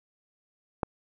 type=click; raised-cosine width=1 ms; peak=-12 dBFS; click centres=0.832 s; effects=none